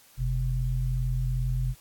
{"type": "tone pair together", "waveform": "sine", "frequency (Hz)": [45.15, 127.7], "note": ["F#1", "C3"], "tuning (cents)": [-42, -42], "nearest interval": "octave + tritone", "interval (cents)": 1800, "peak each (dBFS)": -27, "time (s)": [0.17, 1.75], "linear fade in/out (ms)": 50, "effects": ["white hiss -56 dBFS RMS until 1.8 s", "AAC 64 kbps"]}